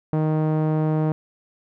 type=tone with low-pass filter; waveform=sawtooth; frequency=155.56 Hz; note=D#3; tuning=in tune; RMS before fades=-21 dBFS; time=0.13-1.12 s; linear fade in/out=0 ms; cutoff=790 Hz; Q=0.85; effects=none